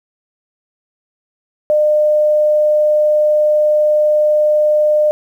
sine tone, 604 Hz, D5, 48 cents sharp, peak -9 dBFS, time 1.7-5.11 s, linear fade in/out 0 ms, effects 8-bit

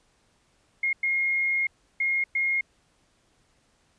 sine tone bursts at uneven times, 2144 Hz, C7, 42 cents sharp, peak -22 dBFS, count 4, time 0.83-0.93 / 1.03-1.67 / 2-2.24 / 2.35-2.61 s, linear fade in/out 5 ms, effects pink hiss -66 dBFS RMS until 3.98 s + resampled to 22050 Hz

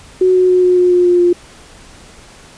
sine tone with pitch steps, 370 / 367.2 / 364.5 / 361.8 / 359.1 / 356.4 / 353.7 / 351.1 Hz, F#4 / F#4 / F#4 / F#4 / F4 / F4 / F4 / F4, 0 / -13 / -26 / -39 / +48 / +35 / +22 / +9 cents, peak -7 dBFS, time 0.21-1.33 s, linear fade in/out 5 ms, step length 140 ms, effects pink hiss -40 dBFS RMS until 2.57 s + resampled to 22050 Hz

